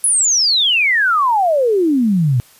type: exponential sweep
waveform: sine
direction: down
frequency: 10800 to 116.54 Hz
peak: -11 dBFS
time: 0.04-2.4 s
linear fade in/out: 0 ms
effects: white hiss -47 dBFS RMS until 2.59 s + resampled to 32000 Hz